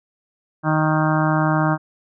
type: harmonic tone with a mistuned harmonic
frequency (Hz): 155.56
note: D#3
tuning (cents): 0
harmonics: 1 / 2 / 4 / 5 / 6 / 7 / 8 / 9 / 10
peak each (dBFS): -19 / -22 / -25 / -26 / -27 / -27 / -28 / -29 / -29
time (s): 0.63-1.78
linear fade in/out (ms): 50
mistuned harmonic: 10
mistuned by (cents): +16
effects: none